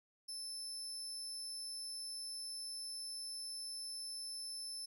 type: tone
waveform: 30% pulse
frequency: 5274 Hz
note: E8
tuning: in tune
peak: -39 dBFS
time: 0.28-4.86 s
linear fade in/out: 10 ms
effects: none